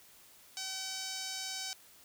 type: tone with band-pass filter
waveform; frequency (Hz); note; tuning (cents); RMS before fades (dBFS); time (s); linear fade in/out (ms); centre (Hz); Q
sawtooth; 763; G5; -47; -40; 0.57-1.73; 0; 5600; 2
effects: white hiss -59 dBFS RMS until 2.04 s